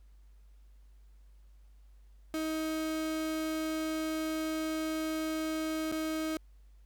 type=tone with dropouts; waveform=35% pulse; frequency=315.6 Hz; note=D#4; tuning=25 cents sharp; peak=-30 dBFS; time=2.34-6.37 s; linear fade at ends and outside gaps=1 ms; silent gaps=5.916-5.923 s; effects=added 50 Hz sine -54 dBFS peak until 6.85 s + pink hiss -75 dBFS RMS until 6.85 s